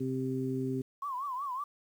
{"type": "harmonic tone", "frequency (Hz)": 130.81, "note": "C3", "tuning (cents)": 0, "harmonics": [1, 2, 3], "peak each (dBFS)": [-36, -33, -36], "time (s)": [0, 0.82], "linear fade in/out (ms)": 10}
{"type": "tone with vibrato", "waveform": "sine", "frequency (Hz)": 1070, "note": "C6", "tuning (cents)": 38, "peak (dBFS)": -33, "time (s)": [1.02, 1.64], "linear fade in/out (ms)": 5, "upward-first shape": "triangle", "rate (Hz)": 5.4, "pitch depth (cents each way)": 170}
{"effects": ["10-bit"]}